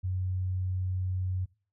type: tone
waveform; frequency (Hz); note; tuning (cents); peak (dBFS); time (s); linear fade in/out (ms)
sine; 92.5; F#2; 0; -28; 0.03-1.46; 20
effects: noise-tail reverb RT60 0.4 s tail -21 dB re dry